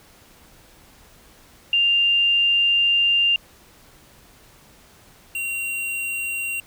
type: tone pair in turn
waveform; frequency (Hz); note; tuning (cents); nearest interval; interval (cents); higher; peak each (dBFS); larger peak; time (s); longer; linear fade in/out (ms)
sine / square; 2794 / 2754; F7 / F7; 0 / -25; unison; 25; first; -15 / -25; first; 1.73-3.36 / 5.35-6.6; first; 2
effects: pink hiss -51 dBFS RMS until 6.66 s